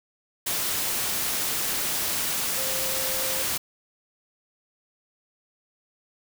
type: tone in noise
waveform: sine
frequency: 526 Hz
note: C5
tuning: 9 cents sharp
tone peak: -35 dBFS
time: 2.57-3.43 s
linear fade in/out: 10 ms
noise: white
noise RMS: -27 dBFS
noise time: 0.46-3.58 s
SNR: -11 dB
effects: none